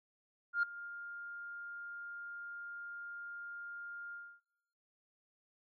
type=tone with ADSR envelope; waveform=sine; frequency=1406 Hz; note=F6; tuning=11 cents sharp; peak=-26 dBFS; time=0.53-4.41 s; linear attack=100 ms; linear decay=5 ms; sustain=-17 dB; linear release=280 ms; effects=noise-tail reverb RT60 0.9 s tail -21 dB re dry + tanh soft clip ceiling -24 dBFS